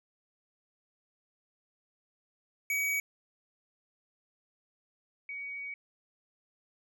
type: tone pair in turn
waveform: square / sine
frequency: 2266 / 2253 Hz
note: C#7 / C#7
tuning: +37 / +28 cents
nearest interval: unison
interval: 9 cents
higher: first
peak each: -29 / -37 dBFS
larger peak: first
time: 2.7-3 / 5.29-5.74 s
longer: second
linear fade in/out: 2 ms
effects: none